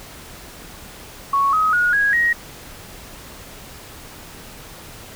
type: tone with pitch steps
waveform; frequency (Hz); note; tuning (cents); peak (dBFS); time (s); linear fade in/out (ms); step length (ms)
sine; 1108.7 / 1266.2 / 1446.1 / 1651.6 / 1886.3; C#6 / D#6 / F#6 / G#6 / A#6; 0 / +30 / -40 / -10 / +20; -14; 1.33-2.33; 5; 200
effects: pink hiss -39 dBFS RMS until 5.15 s